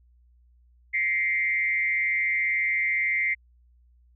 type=tone with frequency modulation; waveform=sine; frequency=2093 Hz; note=C7; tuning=in tune; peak=-22 dBFS; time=0.93-3.35 s; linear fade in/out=20 ms; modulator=174 Hz; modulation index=0.67; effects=added 60 Hz sine -56 dBFS peak until 4.15 s